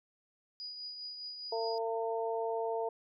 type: tone with tremolo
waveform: sine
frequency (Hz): 4916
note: D#8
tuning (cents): -22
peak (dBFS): -39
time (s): 0.6-1.78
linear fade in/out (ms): 0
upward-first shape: triangle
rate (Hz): 4.9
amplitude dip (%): 45
type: harmonic tone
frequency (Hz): 226.6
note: A#3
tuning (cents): -49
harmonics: 2 / 3 / 4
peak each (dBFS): -34 / -37 / -39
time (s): 1.52-2.89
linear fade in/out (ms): 5
effects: none